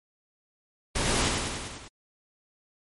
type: noise with echo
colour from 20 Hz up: pink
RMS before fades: -27 dBFS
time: 0.95-1.29 s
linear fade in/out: 10 ms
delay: 99 ms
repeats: 6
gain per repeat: -3 dB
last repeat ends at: 1.884 s
effects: MP3 48 kbps